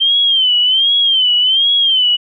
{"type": "tone with vibrato", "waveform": "sine", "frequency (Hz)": 3124, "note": "G7", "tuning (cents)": -7, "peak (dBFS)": -9, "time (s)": [0, 2.17], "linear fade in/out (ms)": 20, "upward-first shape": "sine", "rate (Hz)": 1.3, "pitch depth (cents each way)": 110, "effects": []}